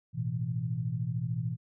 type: chord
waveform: sine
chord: A suspended second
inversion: none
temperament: equal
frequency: 110 / 123.47 / 164.81 Hz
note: A2 / B2 / E3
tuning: 0 / 0 / 0 cents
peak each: -36 / -32 / -35 dBFS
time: 0.13-1.57 s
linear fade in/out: 50 ms
effects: none